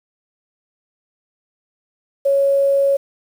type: tone with quantisation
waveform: sine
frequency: 554.4 Hz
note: C#5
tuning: in tune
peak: -12 dBFS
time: 2.25-2.97 s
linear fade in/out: 10 ms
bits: 7
effects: none